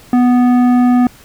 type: tone with tanh clipping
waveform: sine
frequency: 246.9 Hz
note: B3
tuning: in tune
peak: -9 dBFS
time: 0.13-1.07 s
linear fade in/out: 2 ms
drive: 12 dB
effects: pink hiss -42 dBFS RMS until 1.24 s